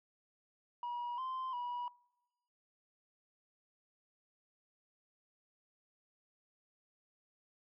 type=tone with pitch steps; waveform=sine; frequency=963 / 1039 / 972 Hz; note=B5 / C6 / B5; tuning=-44 / -12 / -28 cents; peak=-35 dBFS; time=0.83-1.88 s; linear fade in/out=2 ms; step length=350 ms; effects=noise-tail reverb RT60 0.9 s tail -26 dB re dry + tanh soft clip ceiling -36 dBFS